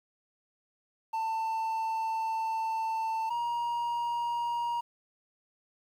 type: tone pair in turn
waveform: triangle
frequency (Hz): 892 / 947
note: A5 / A#5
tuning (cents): +23 / +27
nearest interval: minor second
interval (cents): 104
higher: second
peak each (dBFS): -27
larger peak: neither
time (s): 1.13-3.3 / 3.3-4.81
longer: first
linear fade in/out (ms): 10
effects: 10-bit